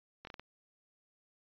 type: slowing click train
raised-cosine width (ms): 0.3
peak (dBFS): -30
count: 5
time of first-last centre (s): 0.25-0.396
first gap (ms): 22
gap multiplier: 1.35
effects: resampled to 11025 Hz

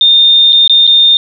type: tone with dropouts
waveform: sine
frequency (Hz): 3636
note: A#7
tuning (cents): -44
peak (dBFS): -3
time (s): 0.01-1.17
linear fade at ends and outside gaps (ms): 1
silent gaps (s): 0.524-0.529 / 0.677-0.696 / 0.868-0.875
effects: none

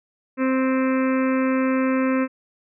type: harmonic tone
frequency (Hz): 261.6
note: C4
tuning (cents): 0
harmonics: 1 / 2 / 4 / 5 / 6 / 7 / 8 / 9 / 10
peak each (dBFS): -19 / -25 / -31 / -33 / -35 / -36 / -37 / -38 / -39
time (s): 0.37-2.28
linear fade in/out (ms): 50
effects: none

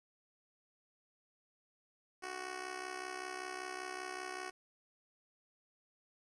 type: tone with amplitude modulation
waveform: 10% pulse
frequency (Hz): 370.9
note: F#4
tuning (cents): +4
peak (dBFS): -30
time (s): 2.22-4.51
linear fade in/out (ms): 20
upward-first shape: sine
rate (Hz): 65.2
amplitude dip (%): 75
effects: resampled to 22050 Hz + 11-bit

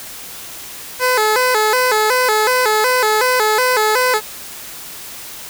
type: tone with vibrato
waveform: 15% pulse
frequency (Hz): 466.2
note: A#4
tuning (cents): 0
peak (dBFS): -6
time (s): 0.99-4.21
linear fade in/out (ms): 50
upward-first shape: square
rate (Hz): 2.7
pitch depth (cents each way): 140
effects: white hiss -32 dBFS RMS until 5.49 s

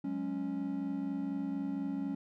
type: chord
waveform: triangle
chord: F# suspended second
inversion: none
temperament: equal with one note detuned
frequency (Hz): 183.51 / 207.7 / 277.2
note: F#3 / G#3 / C#4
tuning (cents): -14 / 0 / 0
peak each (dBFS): -39 / -38 / -33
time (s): 0.04-2.15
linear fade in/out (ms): 5
effects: none

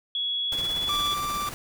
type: tone with pitch glide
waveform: sine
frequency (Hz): 3359 to 3424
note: G#7 to A7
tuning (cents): +19 to -48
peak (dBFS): -25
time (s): 0.15-1.14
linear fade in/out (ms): 2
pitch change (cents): +33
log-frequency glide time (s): 0.43-0.97
type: noise with tremolo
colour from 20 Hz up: pink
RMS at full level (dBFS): -35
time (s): 0.52-1.54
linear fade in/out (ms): 0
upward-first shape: triangle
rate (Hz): 17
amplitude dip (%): 55
type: tone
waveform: 45% pulse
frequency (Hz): 1174.7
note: D6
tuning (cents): 0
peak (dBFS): -27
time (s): 0.89-1.49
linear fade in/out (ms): 2
effects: none

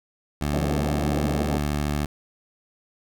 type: tone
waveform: 15% pulse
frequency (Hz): 73.42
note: D2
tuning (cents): 0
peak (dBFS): -17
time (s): 0.41-2.06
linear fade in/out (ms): 5
type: band-pass noise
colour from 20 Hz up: pink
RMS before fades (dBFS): -29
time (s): 0.53-1.58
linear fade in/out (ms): 10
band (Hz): 140 to 790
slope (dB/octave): 48
effects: none

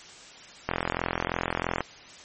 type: click train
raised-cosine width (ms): 0.5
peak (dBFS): -10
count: 49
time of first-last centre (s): 0.69-1.806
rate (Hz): 43
effects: white hiss -47 dBFS RMS until 2.24 s + MP3 32 kbps

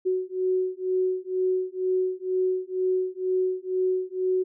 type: beating tone pair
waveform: sine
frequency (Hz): 370 / 372.1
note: F#4 / F#4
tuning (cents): 0 / +10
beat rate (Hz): 2.1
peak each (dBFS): -26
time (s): 0.05-4.44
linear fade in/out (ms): 20
effects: none

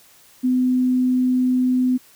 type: tone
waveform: sine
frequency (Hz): 253.4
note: B3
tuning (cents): +45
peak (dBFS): -15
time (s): 0.43-1.98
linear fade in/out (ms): 20
effects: white hiss -51 dBFS RMS until 2.15 s

